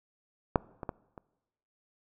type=clicks; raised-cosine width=1 ms; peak=-8 / -23 / -19 / -30 dBFS; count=4; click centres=0.558 / 0.832 / 0.892 / 1.178 s; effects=noise-tail reverb RT60 1.0 s tail -22 dB re dry